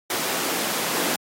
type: high-pass noise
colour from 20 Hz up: pink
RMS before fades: -25 dBFS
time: 0.1-1.16 s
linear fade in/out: 2 ms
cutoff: 230 Hz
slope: 12 dB/octave
effects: high-pass 150 Hz 12 dB/octave + AAC 48 kbps